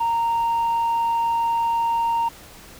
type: tone with tanh clipping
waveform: sine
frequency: 926 Hz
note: A#5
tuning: 12 cents flat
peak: -19 dBFS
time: 0-2.29 s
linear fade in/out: 10 ms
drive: 1 dB
effects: pink hiss -44 dBFS RMS until 2.79 s